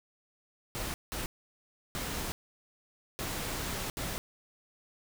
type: noise bursts at uneven times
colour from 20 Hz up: pink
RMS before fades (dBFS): -36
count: 5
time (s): 0.75-0.94 / 1.12-1.26 / 1.95-2.32 / 3.19-3.9 / 3.97-4.18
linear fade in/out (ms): 0
effects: none